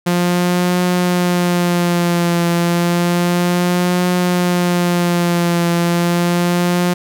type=tone with vibrato; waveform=sawtooth; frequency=175.3 Hz; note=F3; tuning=7 cents sharp; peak=-9 dBFS; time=0.06-6.94 s; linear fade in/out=10 ms; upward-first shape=triangle; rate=0.31 Hz; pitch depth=42 cents each way; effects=none